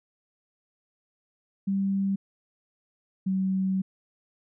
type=tone pair in turn; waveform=sine; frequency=195.6 / 189.92 Hz; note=G3 / F#3; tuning=-4 / +45 cents; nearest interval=minor second; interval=51 cents; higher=first; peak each=-23 dBFS; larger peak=neither; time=1.67-2.16 / 3.26-3.82 s; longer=second; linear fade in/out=10 ms; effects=none